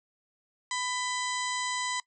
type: harmonic tone with a mistuned harmonic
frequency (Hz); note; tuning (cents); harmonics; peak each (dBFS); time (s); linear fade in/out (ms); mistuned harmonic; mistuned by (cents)
997; B5; +16; 1 / 2 / 3 / 4 / 5 / 6 / 7 / 8; -34 / -35 / -41 / -39 / -43 / -43 / -41 / -41; 0.71-2; 2; 3; +71
effects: noise-tail reverb RT60 0.1 s tail -21 dB re dry